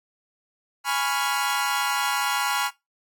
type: chord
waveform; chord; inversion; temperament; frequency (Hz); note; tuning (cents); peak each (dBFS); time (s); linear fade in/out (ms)
sawtooth; C# dominant seventh; second; equal; 830.6 / 987.8 / 1108.7 / 1396.9; G#5 / B5 / C#6 / E#6; 0 / 0 / 0 / 0; -24 / -25 / -26 / -24; 0.84-2.71; 50
effects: noise-tail reverb RT60 0.2 s tail -20 dB re dry + AAC 64 kbps